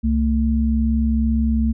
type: tone pair together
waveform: sine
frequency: 66.81 / 224.4 Hz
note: C2 / A3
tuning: +37 / +34 cents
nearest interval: octave + major sixth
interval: 2097 cents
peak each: -18 dBFS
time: 0.03-1.73 s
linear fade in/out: 20 ms
effects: none